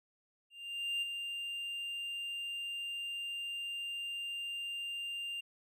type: tone with ADSR envelope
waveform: triangle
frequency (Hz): 2794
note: F7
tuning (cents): 0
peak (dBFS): -30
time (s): 0.5-5.41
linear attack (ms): 520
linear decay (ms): 18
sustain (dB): -6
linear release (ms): 11
effects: none